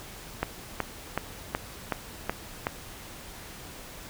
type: click train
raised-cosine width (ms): 0.5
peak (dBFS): -11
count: 7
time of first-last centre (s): 0.43-2.669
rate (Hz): 2.68
effects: pink hiss -44 dBFS RMS until 4.09 s